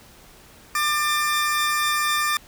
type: tone pair together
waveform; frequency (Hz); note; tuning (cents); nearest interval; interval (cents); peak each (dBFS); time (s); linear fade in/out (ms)
sawtooth; 1194 / 1789; D6 / A6; +28 / +28; perfect fifth; 700; -18 / -21; 0.75-2.37; 2
effects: pink hiss -49 dBFS RMS until 2.47 s